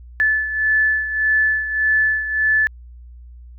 sine beating tone pair, 1738 / 1739.7 Hz, A6 / A6, -22 / -20 cents, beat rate 1.7 Hz, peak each -16 / -22 dBFS, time 0.2-2.67 s, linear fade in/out 0 ms, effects added 60 Hz sine -37 dBFS peak until 3.58 s

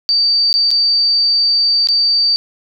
sine tone with dropouts, 4624 Hz, D8, 28 cents flat, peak -10 dBFS, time 0.09-2.36 s, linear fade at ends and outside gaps 0 ms, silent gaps 0.528-0.54 / 0.706-0.713 / 1.872-1.887 s, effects none

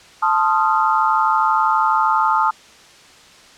sine chord, F dominant seventh, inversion first, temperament equal with one note detuned, 880 / 1046.5 / 1244.5 / 1376.9 Hz, A5 / C6 / Eb6 / F6, 0 / 0 / 0 / -25 cents, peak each -17 / -22 / -18 / -22 dBFS, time 0.22-2.51 s, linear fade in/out 10 ms, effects white hiss -45 dBFS RMS until 3.57 s + low-pass 6000 Hz 12 dB/octave

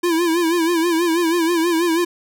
square tone with vibrato, 336.5 Hz, E4, 36 cents sharp, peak -16 dBFS, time 0.03-2.05 s, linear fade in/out 10 ms, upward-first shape sine, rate 6.2 Hz, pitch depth 85 cents each way, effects none

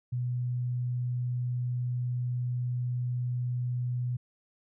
sine tone, 123.47 Hz, B2, in tune, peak -28 dBFS, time 0.12-4.17 s, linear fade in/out 10 ms, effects none

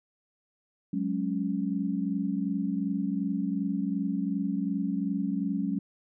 sine chord, F# suspended second, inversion none, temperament equal, 185 / 207.7 / 277.2 Hz, F#3 / G#3 / C#4, 0 / 0 / 0 cents, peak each -31 dBFS, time 0.93-5.79 s, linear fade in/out 5 ms, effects none

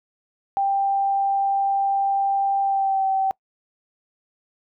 sine tone with pitch glide, 789 to 771.4 Hz, G5 to G5, +11 to -28 cents, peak -18 dBFS, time 0.57-3.31 s, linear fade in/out 0 ms, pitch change -39 cents, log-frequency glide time 2.63-3.05 s, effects noise-tail reverb RT60 0.1 s tail -25 dB re dry

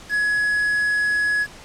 triangle tone with quantisation, 1683 Hz, G#6, 23 cents sharp, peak -16 dBFS, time 0.09-1.47 s, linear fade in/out 50 ms, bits 6, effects pink hiss -42 dBFS RMS until 1.64 s + low-pass 8000 Hz 12 dB/octave

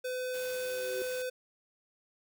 square tone, 506 Hz, B4, 42 cents sharp, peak -34 dBFS, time 0.04-1.3 s, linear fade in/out 10 ms
sine tone with exponential growth, 380.6 Hz, F#4, 49 cents sharp, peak -34 dBFS, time 0.33-1.02 s, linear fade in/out 1 ms, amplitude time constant 150 ms
white noise, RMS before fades -47 dBFS, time 0.34-1.22 s, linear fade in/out 0 ms
effects none

